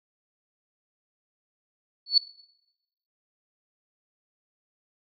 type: tone with exponential growth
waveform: sine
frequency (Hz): 4435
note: C#8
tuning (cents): 0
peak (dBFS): -11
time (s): 2.06-2.18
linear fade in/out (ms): 5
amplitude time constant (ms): 25
effects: noise-tail reverb RT60 0.9 s tail -20 dB re dry